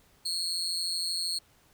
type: tone with amplitude modulation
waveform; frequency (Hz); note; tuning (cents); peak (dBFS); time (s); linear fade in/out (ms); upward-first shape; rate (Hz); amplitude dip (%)
35% pulse; 4288; C8; +42; -24; 0.25-1.39; 10; sine; 173; 85
effects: pink hiss -63 dBFS RMS until 1.73 s